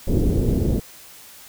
pink low-pass noise, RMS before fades -19 dBFS, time 0.07-0.8 s, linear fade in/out 10 ms, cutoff 430 Hz, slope 24 dB/octave, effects white hiss -44 dBFS RMS until 1.48 s

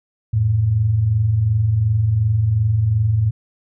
sine tone pair together, 87.25 / 110 Hz, F2 / A2, -1 / 0 cents, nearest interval major third, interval 401 cents, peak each -23 / -14 dBFS, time 0.33-3.31 s, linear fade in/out 10 ms, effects none

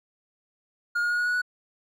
triangle tone with pitch steps, 1423 / 1432.9 / 1442.9 / 1452.9 / 1463 / 1473.2 Hz, F6 / F6 / F#6 / F#6 / F#6 / F#6, +32 / +44 / -44 / -32 / -20 / -8 cents, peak -21 dBFS, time 0.95-1.418 s, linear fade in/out 10 ms, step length 78 ms, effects none

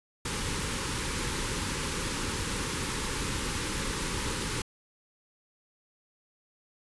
pink band-stop noise, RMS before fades -32 dBFS, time 0.25-4.62 s, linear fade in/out 5 ms, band 550 to 830 Hz, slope 96 dB/octave, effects resampled to 24000 Hz

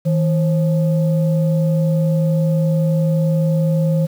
sine tone pair together, 160.8 / 534 Hz, E3 / C5, -43 / +35 cents, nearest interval octave + major sixth, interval 2078 cents, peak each -13 / -21 dBFS, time 0.05-4.07 s, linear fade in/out 20 ms, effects tanh soft clip ceiling -7 dBFS + 7-bit

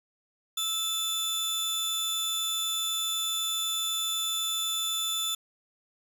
sawtooth tone pair together, 1314 / 3508 Hz, E6 / A7, -6 / -6 cents, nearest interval octave + perfect fourth, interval 1700 cents, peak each -36 / -25 dBFS, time 0.57-5.35 s, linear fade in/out 5 ms, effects none

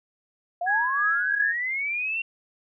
sine linear sweep, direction up, 678 to 2749 Hz, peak -25 dBFS, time 0.61-2.22 s, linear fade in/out 5 ms
sine tone with tremolo, 1661.2 Hz, G#6, in tune, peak -20 dBFS, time 0.66-1.53 s, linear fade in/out 20 ms, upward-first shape triangle, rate 3 Hz, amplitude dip 55%
effects none

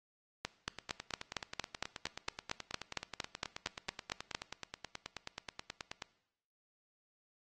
two click trains, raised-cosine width 0.2 ms, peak -18 / -24 dBFS, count 18 / 51, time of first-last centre 0.45-4.349 / 0.68-6.022 s, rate 4.36 / 9.36 Hz, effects noise-tail reverb RT60 0.8 s tail -19 dB re dry + AAC 32 kbps

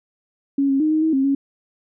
sine tone with pitch steps, 277.6 / 272 / 309 / 312.1 / 318.7 / 268.5 / 276.3 Hz, C#4 / C#4 / D#4 / D#4 / D#4 / C4 / C#4, +3 / -33 / -12 / +5 / +42 / +45 / -6 cents, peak -15 dBFS, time 0.58-1.35 s, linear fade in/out 5 ms, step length 110 ms, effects none

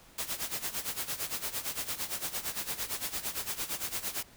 white noise with tremolo, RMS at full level -33 dBFS, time 0.18-4.23 s, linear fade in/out 5 ms, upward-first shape sine, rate 8.8 Hz, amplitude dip 80%, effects pink hiss -57 dBFS RMS until 4.36 s

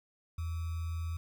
sine tone with sample-and-hold, 82.8 Hz, E2, 8 cents sharp, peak -33 dBFS, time 0.38-1.17 s, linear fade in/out 5 ms, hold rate 1225 Hz, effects none

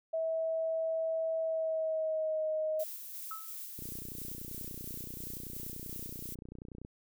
sine tone with pitch glide, 648 to 624.8 Hz, E5 to D#5, -30 to +7 cents, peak -30 dBFS, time 0.13-2.84 s, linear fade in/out 10 ms, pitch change -63 cents, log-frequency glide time 1.4-2.47 s
violet noise with tremolo, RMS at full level -43 dBFS, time 2.79-6.35 s, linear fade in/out 10 ms, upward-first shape square, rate 2.9 Hz, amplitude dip 25%
sine tone with exponential decay, 1300 Hz, E6, 24 cents flat, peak -36 dBFS, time 3.31-3.58 s, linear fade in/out 2 ms, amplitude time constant 58 ms
click train, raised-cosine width 3 ms, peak -33 dBFS, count 94, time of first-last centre 3.79-6.849 s, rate 30.4 Hz
effects none

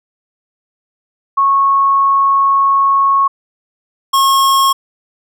sine / square tone pair in turn, 1100 / 1086.1 Hz, C#6 / C#6, -14 / -36 cents, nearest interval unison, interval 22 cents, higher first, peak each -8 / -9 dBFS, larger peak first, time 1.37-3.28 / 4.13-4.73 s, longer first, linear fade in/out 10 ms, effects none

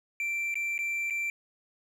triangle tone with dropouts, 2349 Hz, D7, in tune, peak -27 dBFS, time 0.2-1.3 s, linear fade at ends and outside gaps 1 ms, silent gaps 0.542-0.555 / 0.779-0.789 / 1.1-1.106 s, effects none

